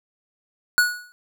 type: tone with exponential decay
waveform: square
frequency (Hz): 1463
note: F#6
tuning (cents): -20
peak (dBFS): -12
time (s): 0.78-1.12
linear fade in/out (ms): 0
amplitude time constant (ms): 73
effects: none